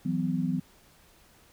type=chord; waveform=sine; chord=E suspended second; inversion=none; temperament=equal with one note detuned; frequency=164.81 / 185 / 252.9 Hz; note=E3 / F#3 / B3; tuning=0 / 0 / +41 cents; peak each=-30 dBFS; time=0.05-0.6 s; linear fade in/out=10 ms; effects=pink hiss -59 dBFS RMS until 1.52 s